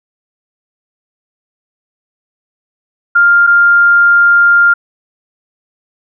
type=tone pair in turn; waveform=sine; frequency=1400 / 1400 Hz; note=F6 / F6; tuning=+4 / +4 cents; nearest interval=unison; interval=0 cents; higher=neither; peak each=-4 dBFS; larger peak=neither; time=3.15-3.47 / 3.47-4.74 s; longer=second; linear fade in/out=10 ms; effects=none